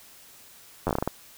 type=slowing click train; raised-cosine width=1 ms; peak=-11 dBFS; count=9; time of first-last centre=0.87-1.076 s; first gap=10 ms; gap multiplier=1.26; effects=white hiss -51 dBFS RMS until 1.37 s